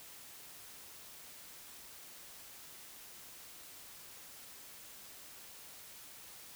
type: silence
effects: white hiss -53 dBFS RMS until 6.55 s